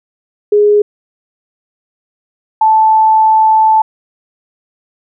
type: tone pair in turn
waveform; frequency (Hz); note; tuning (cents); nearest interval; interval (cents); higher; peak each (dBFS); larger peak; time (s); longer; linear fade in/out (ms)
sine; 415.3 / 875.9; G#4 / A5; 0 / -8; octave + minor second; 1292; second; -5; neither; 0.52-0.82 / 2.61-3.82; second; 5
effects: none